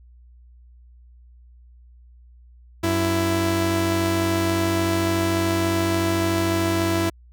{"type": "tone pair together", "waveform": "sawtooth", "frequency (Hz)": [93.9, 332.1], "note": ["F#2", "E4"], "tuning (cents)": [26, 13], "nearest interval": "octave + minor seventh", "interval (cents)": 2187, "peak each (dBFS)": [-20, -17], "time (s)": [2.83, 7.1], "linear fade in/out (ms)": 10, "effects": ["added 60 Hz sine -46 dBFS peak until 7.32 s"]}